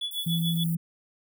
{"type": "tone with tremolo", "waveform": "triangle", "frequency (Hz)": 3421, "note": "A7", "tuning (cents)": -49, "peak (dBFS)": -25, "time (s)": [0.01, 0.64], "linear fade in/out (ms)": 5, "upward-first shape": "triangle", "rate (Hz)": 6.9, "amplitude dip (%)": 100}
{"type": "high-pass noise", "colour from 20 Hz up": "white", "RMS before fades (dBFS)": -39, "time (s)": [0.11, 0.75], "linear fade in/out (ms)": 2, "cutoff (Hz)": 9300, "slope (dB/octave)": 48}
{"type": "tone", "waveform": "sine", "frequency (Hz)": 166.6, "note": "E3", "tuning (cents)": 19, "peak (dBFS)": -24, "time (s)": [0.26, 0.77], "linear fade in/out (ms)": 10}
{"effects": []}